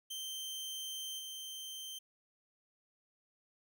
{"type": "tone with level steps", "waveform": "sawtooth", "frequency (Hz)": 3125, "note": "G7", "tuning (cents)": -6, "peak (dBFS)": [-37, -40], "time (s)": [0.1, 1.99], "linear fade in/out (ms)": 10, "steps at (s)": 1.18, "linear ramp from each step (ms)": 20, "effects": []}